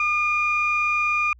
sine tone pair together, 1212 / 2424 Hz, D#6 / D#7, -46 / -46 cents, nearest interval octave, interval 1200 cents, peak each -22 / -20 dBFS, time 0-1.33 s, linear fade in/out 2 ms, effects tanh soft clip ceiling -13 dBFS + added 60 Hz sine -47 dBFS peak until 1.39 s

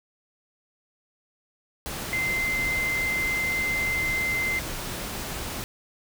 sine tone in noise, 2077 Hz, C7, 13 cents flat, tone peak -24 dBFS, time 2.13-4.59 s, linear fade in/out 0 ms, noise pink, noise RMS -33 dBFS, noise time 1.86-5.64 s, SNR +6 dB, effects none

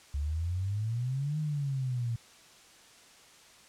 sine exponential two-way sweep, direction up then down, 69.3 to 155.56 to 114.5 Hz, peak -29 dBFS, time 0.14-2.16 s, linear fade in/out 5 ms, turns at 1.39 s, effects white hiss -56 dBFS RMS until 3.68 s + low-pass 8000 Hz 12 dB/octave

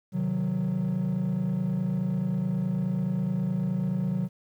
triangle chord, C diminished, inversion none, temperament equal, 130.81 / 155.56 / 185 Hz, C3 / Eb3 / Gb3, 0 / 0 / 0 cents, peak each -29 / -28 / -24 dBFS, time 0.12-4.29 s, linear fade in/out 50 ms, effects tanh soft clip ceiling -19 dBFS + 10-bit

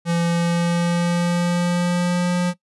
square tone with pitch glide, 170.2 to 177.53 Hz, F3 to F3, -44 to +29 cents, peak -18 dBFS, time 0.05-2.54 s, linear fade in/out 50 ms, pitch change +73 cents, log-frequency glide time 0.24-2.36 s, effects noise-tail reverb RT60 0.1 s tail -19 dB re dry + resampled to 24000 Hz

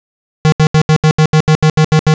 square tone bursts, 155.56 Hz, D#3, in tune, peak -6 dBFS, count 12, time 0.45-2.139 s, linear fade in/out 0 ms, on 72 ms, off 75 ms, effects resampled to 16000 Hz + 7-bit

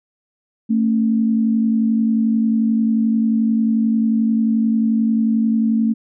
sine tone pair together, 223.5 / 274.8 Hz, A3 / C#4, +27 / -15 cents, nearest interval major third, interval 358 cents, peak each -14 / -23 dBFS, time 0.69-5.94 s, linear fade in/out 20 ms, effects none

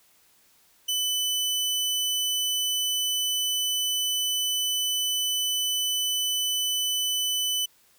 sawtooth tone, 3000 Hz, F#7, 23 cents sharp, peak -21 dBFS, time 0.88-7.66 s, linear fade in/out 10 ms, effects white hiss -61 dBFS RMS until 7.98 s

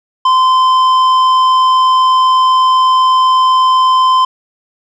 sine tone with tanh clipping, 1032 Hz, C6, 24 cents flat, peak -8 dBFS, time 0.25-4.25 s, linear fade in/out 5 ms, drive 9 dB, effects none

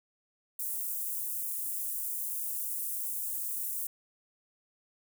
white high-pass noise, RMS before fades -35 dBFS, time 0.59-3.87 s, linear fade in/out 5 ms, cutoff 9100 Hz, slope 24 dB/octave, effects none

